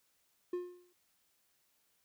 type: tone with exponential decay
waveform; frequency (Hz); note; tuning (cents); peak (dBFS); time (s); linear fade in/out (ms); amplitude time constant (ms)
triangle; 356.6; F4; +36; -30; 0.53-0.93; 5; 86
effects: white hiss -75 dBFS RMS until 2.04 s